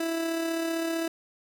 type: tone with amplitude modulation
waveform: 30% pulse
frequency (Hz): 329.6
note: E4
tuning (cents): 0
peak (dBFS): -23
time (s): 0-1.08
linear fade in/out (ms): 5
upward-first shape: sine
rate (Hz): 35.5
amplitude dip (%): 35
effects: none